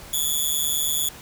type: tone with amplitude modulation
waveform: 5% pulse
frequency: 3424 Hz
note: A7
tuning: 48 cents flat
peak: -10 dBFS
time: 0.13-1.09 s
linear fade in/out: 5 ms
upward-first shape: sine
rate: 149 Hz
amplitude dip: 80%
effects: pink hiss -42 dBFS RMS until 1.21 s